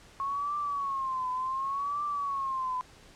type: tone with vibrato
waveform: sine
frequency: 1090 Hz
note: C#6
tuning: 29 cents flat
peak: -29 dBFS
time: 0.2-2.81 s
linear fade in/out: 0 ms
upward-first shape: triangle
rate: 0.68 Hz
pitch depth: 140 cents each way
effects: pink hiss -55 dBFS RMS until 3.15 s + low-pass 8000 Hz 12 dB/octave